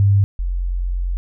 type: tone pair in turn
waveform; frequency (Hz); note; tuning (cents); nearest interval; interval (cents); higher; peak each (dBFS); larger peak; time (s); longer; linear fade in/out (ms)
sine; 99.9 / 44.5; G2 / F1; +33 / +33; octave + major second; 1400; first; -10 / -18; first; 0-0.24 / 0.39-1.17; second; 0
effects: none